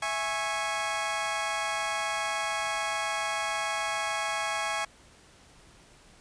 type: chord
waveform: 20% pulse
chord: C# minor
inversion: first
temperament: equal with one note detuned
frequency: 659.3 / 830.6 / 1098.5 Hz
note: E5 / G#5 / C#6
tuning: 0 / 0 / -16 cents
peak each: -30 / -27 / -28 dBFS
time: 0.02-4.85 s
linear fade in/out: 5 ms
effects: pink hiss -56 dBFS RMS until 6.2 s + resampled to 22050 Hz